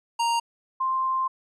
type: tone pair in turn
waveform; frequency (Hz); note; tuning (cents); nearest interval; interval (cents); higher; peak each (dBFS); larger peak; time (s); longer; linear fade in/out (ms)
square / sine; 932.3 / 1048.5; A#5 / C6; 0 / +3; major second; 203; second; -22; neither; 0.19-0.4 / 0.8-1.28; second; 10
effects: resampled to 22050 Hz